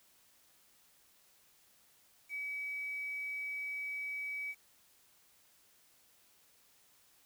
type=tone with quantisation; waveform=sine; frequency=2280 Hz; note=C#7; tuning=48 cents sharp; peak=-37 dBFS; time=2.29-4.55 s; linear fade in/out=50 ms; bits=10; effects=white hiss -67 dBFS RMS until 7.25 s